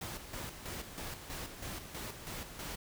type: noise with tremolo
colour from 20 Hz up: pink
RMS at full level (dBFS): -42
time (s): 0.01-2.76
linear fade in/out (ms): 5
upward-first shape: square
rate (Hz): 3.1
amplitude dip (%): 55
effects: none